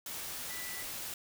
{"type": "tone in noise", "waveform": "sine", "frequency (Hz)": 1975.5, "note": "B6", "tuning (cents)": 0, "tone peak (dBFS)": -45, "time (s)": [0.5, 0.83], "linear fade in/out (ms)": 2, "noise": "white", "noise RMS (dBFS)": -41, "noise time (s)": [0.06, 1.14], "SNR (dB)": -7, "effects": []}